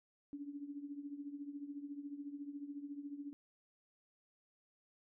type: tone with tremolo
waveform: sine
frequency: 286.2 Hz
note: D4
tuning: 45 cents flat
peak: -40 dBFS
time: 0.33-3.33 s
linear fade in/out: 0 ms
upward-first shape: triangle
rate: 14 Hz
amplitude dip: 80%
effects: none